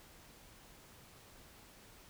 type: silence
effects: pink hiss -59 dBFS RMS until 2.09 s